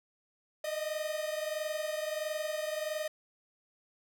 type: tone pair together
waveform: 45% pulse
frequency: 610 / 631.5 Hz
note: D#5 / D#5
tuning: -34 / +26 cents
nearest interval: minor second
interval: 60 cents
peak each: -35 / -38 dBFS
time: 0.64-3.08 s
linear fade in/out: 5 ms
effects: none